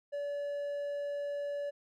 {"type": "tone", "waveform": "triangle", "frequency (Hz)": 574, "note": "D5", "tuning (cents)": -40, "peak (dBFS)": -32, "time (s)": [0.12, 1.71], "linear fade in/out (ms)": 20, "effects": []}